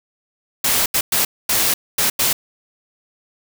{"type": "noise bursts at uneven times", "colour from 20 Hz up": "white", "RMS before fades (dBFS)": -17, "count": 6, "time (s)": [[0.64, 0.86], [0.94, 1.01], [1.12, 1.25], [1.49, 1.74], [1.98, 2.1], [2.19, 2.33]], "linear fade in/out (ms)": 5, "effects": []}